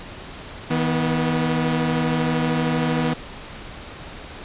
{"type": "tone pair together", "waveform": "sawtooth", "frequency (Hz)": [158.9, 244.8], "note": ["D#3", "B3"], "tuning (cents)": [37, -15], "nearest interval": "perfect fifth", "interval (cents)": 748, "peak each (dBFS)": -18, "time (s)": [0.7, 3.14], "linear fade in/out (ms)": 10, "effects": ["pink hiss -37 dBFS RMS until 4.44 s", "resampled to 8000 Hz"]}